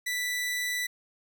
sawtooth tone, 1975.5 Hz, B6, in tune, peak -25 dBFS, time 0.06-0.87 s, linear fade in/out 10 ms, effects none

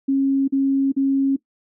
sine tone bursts, 272.3 Hz, C#4, 31 cents flat, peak -15 dBFS, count 3, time 0.08-1.364 s, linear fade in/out 10 ms, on 400 ms, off 42 ms, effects noise-tail reverb RT60 0.1 s tail -18 dB re dry

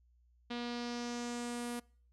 sawtooth tone with low-pass filter sweep, 240 Hz, B3, 49 cents flat, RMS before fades -40 dBFS, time 0.5-1.8 s, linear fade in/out 10 ms, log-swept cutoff 3700 to 11000 Hz, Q 2.5, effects noise-tail reverb RT60 0.5 s tail -25 dB re dry + added 60 Hz sine -65 dBFS peak until 2.12 s

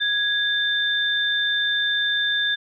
sine tone pair together, 1661.2 / 3573 Hz, G#6 / A7, 0 / +26 cents, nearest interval octave + minor second, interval 1326 cents, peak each -22 dBFS, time 0-2.56 s, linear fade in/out 20 ms, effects none

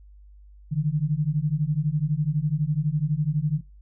sine beating tone pair, 144.5 / 156.5 Hz, D3 / D#3, -28 / +10 cents, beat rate 12 Hz, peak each -24 dBFS, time 0.71-3.61 s, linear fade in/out 20 ms, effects noise-tail reverb RT60 0.3 s tail -24 dB re dry + added 50 Hz sine -46 dBFS peak until 3.81 s

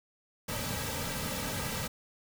pink noise with comb filter, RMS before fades -35 dBFS, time 0.48-1.88 s, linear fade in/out 10 ms, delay 2.8 ms, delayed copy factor -0.75, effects none

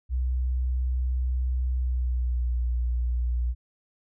sine tone with pitch glide, 63.1 to 60.36 Hz, B1 to B1, +38 to -39 cents, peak -22 dBFS, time 0.09-3.55 s, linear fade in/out 50 ms, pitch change -77 cents, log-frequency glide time 1.73-2.57 s, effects tanh soft clip ceiling -19 dBFS

